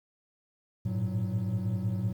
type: tone cluster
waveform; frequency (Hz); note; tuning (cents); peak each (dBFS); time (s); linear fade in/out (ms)
triangle; 100.5 / 110.4 / 116.2 / 185.7; G2 / A2 / A#2 / F#3; +44 / +6 / -5 / +7; -31; 0.85-2.13; 10
effects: tanh soft clip ceiling -19 dBFS + 10-bit